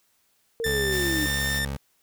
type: linear sweep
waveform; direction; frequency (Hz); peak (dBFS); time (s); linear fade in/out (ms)
sine; down; 464.9 to 294.8; -26; 0.6-1.26; 0
type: tone with pitch glide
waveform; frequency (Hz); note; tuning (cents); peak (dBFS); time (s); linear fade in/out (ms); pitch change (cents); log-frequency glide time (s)
sawtooth; 1780 to 1800.7; A6 to A6; +20 to +40; -22; 0.64-1.65; 2; +20; 0.76-1.35
type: tone with vibrato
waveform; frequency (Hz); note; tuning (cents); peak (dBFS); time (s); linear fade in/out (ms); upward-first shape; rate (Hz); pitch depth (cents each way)
20% pulse; 69.3; C#2; 0; -24; 0.65-1.77; 10; square; 3.6; 9
type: noise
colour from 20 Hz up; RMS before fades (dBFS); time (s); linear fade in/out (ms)
white; -36; 0.91-1.6; 20
effects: white hiss -67 dBFS RMS until 2.02 s